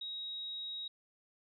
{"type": "tone", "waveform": "sine", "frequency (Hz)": 3800, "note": "A#7", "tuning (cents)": 33, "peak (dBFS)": -39, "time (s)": [0.01, 0.88], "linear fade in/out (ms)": 5, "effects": []}